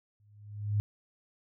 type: tone with exponential growth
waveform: sine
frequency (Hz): 103.83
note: G#2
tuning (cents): 0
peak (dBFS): -23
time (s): 0.2-0.8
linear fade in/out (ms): 0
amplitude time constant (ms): 130
effects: none